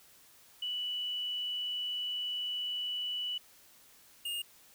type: tone pair in turn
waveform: sine / square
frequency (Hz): 2960 / 2835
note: F#7 / F7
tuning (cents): 0 / +25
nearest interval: minor second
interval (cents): 75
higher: first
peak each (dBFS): -33 / -35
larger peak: first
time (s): 0.62-3.38 / 4.25-4.42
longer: first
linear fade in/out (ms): 5
effects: white hiss -60 dBFS RMS until 4.74 s